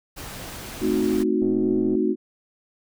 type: noise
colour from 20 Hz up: pink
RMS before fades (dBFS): -36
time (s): 0.16-1.24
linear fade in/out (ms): 20
type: chord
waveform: sine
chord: A diminished seventh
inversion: none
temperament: equal with one note detuned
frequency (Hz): 220 / 261.6 / 311.1 / 368.3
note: A3 / C4 / Eb4 / Gb4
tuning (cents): 0 / 0 / 0 / -8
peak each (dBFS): -25 / -26 / -24 / -23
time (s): 0.8-2.16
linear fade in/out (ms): 50
type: click train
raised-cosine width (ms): 2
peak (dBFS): -25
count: 67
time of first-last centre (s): 1.42-1.952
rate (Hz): 124
effects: none